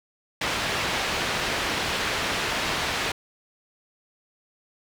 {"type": "low-pass noise", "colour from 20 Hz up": "white", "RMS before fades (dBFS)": -27, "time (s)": [0.41, 3.12], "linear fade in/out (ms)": 5, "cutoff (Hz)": 3100, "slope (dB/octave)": 12, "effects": []}